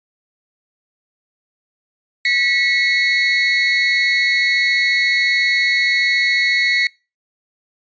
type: tone pair together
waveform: 35% pulse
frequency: 1947.6 / 2189 Hz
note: B6 / C#7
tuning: -25 / -22 cents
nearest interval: major second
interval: 203 cents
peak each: -15 dBFS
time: 2.25-6.87 s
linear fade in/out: 2 ms
effects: noise-tail reverb RT60 0.3 s tail -25 dB re dry + resampled to 16000 Hz